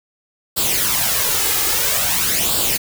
white noise with flanger, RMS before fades -18 dBFS, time 0.56-2.78 s, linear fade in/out 20 ms, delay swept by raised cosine 0.24 to 2.44 ms, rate 0.5 Hz, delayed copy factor +0.6, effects none

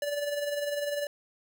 square tone with tremolo, 580 Hz, D5, 22 cents flat, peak -28 dBFS, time 0.02-1.07 s, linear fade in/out 2 ms, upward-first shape sine, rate 20 Hz, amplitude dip 50%, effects none

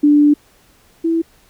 sine tone pair in turn, 293.7 / 329.7 Hz, D4 / E4, 0 / 0 cents, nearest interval major second, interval 200 cents, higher second, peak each -7 / -13 dBFS, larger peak first, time 0.03-0.34 / 1.04-1.22 s, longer first, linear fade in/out 10 ms, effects pink hiss -52 dBFS RMS until 1.49 s

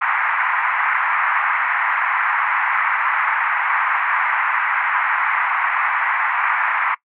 pink band-pass noise, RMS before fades -19 dBFS, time 0.01-6.95 s, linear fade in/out 10 ms, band 890 to 2200 Hz, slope 48 dB/octave, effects noise-tail reverb RT60 0.1 s tail -21 dB re dry

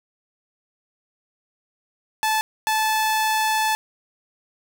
sawtooth tone pair in turn, 871 / 871 Hz, A5 / A5, -18 / -18 cents, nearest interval unison, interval 0 cents, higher neither, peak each -15 dBFS, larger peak neither, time 2.23-2.41 / 2.67-3.75 s, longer second, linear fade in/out 0 ms, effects none

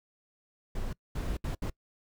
brown noise bursts at uneven times, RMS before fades -33 dBFS, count 4, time 0.75-0.93 / 1.15-1.37 / 1.44-1.55 / 1.62-1.7 s, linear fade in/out 5 ms, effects noise-tail reverb RT60 0.1 s tail -24 dB re dry

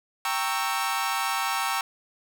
sawtooth chord, G diminished seventh, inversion none, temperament equal with one note detuned, 784 / 923.2 / 1108.7 / 1318.5 Hz, G5 / Bb5 / Db6 / Fb6, 0 / -17 / 0 / 0 cents, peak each -27 dBFS, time 0.25-1.81 s, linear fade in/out 2 ms, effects none

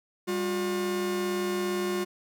45% pulse tone pair together, 198.1 / 358.7 Hz, G3 / F4, +18 / +46 cents, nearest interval minor seventh, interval 1028 cents, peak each -33 / -28 dBFS, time 0.27-2.05 s, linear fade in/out 20 ms, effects none

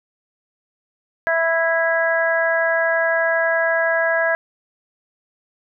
harmonic tone, 329.6 Hz, E4, in tune, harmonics 2 / 3 / 4 / 5 / 6, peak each -19 / -28 / -30 / -19 / -28 dBFS, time 1.27-4.35 s, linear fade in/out 0 ms, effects none

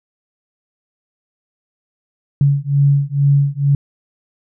sine beating tone pair, 140.1 / 142.3 Hz, C#3 / C#3, +19 / +46 cents, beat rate 2.2 Hz, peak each -14 dBFS, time 2.41-3.75 s, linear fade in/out 2 ms, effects none

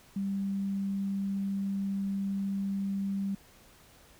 sine tone, 196.7 Hz, G3, 6 cents sharp, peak -29 dBFS, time 0.16-3.35 s, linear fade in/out 5 ms, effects pink hiss -58 dBFS RMS until 4.19 s

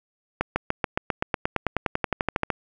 accelerating click train, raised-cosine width 0.5 ms, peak -7 dBFS, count 21, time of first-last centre 0.41-2.502 s, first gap 150 ms, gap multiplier 0.96, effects none

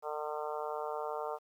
harmonic tone, 151 Hz, D3, 48 cents sharp, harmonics 3 / 4 / 5 / 6 / 7 / 8 / 9, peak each -40 / -41 / -42 / -43 / -46 / -45 / -49 dBFS, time 0.02-1.39 s, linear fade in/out 50 ms, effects 11-bit

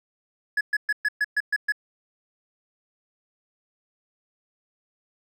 triangle tone bursts, 1694 Hz, G#6, 34 cents sharp, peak -18 dBFS, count 8, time 0.57-1.722 s, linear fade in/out 5 ms, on 39 ms, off 120 ms, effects none

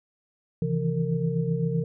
sine tone cluster, 134 / 159.6 / 167.4 / 457.9 Hz, C3 / D#3 / E3 / A#4, +42 / +44 / +27 / -31 cents, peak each -29 / -31 / -26 / -31 dBFS, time 0.62-1.84 s, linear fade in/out 2 ms, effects none

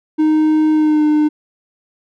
triangle tone with pitch glide, 310 to 302.4 Hz, D#4 to D#4, -6 to -49 cents, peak -8 dBFS, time 0.18-1.29 s, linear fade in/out 20 ms, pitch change -43 cents, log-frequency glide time 0.72-1.04 s, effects none

